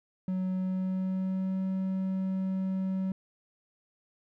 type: tone with pitch glide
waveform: triangle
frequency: 185.9 to 189.48 Hz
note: F#3 to F#3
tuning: +8 to +41 cents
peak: -26 dBFS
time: 0.28-3.12 s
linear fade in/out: 2 ms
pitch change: +33 cents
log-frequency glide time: 0.52-1.61 s
effects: none